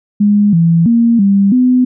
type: tone with pitch steps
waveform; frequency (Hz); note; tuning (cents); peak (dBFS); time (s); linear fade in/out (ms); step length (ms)
sine; 205.9 / 166.8 / 232.9 / 198.2 / 251.9; G#3 / E3 / A#3 / G3 / B3; -15 / +21 / -1 / +19 / +34; -6; 0.2-1.85; 10; 330
effects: none

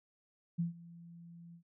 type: tone with ADSR envelope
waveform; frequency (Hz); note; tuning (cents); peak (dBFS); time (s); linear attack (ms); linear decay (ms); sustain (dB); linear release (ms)
sine; 169.8; F3; -48; -29; 0.58-1.63; 18; 130; -21; 90
effects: none

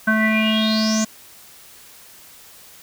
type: tone with low-pass filter sweep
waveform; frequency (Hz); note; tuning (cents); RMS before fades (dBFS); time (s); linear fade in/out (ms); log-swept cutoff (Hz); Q
square; 218.2; A3; -14; -18; 0.07-1.05; 10; 1500 to 6900; 9.6
effects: white hiss -45 dBFS RMS until 2.82 s

